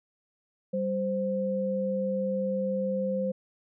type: tone pair together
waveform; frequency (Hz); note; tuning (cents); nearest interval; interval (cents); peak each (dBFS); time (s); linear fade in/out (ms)
sine; 194.8 / 521; G3 / C5; -11 / -7; octave + perfect fourth; 1704; -30 / -28; 0.73-3.32; 10
effects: none